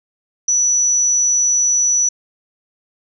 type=tone; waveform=sine; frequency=5920 Hz; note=F#8; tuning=in tune; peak=-12 dBFS; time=0.48-2.09 s; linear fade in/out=5 ms; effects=none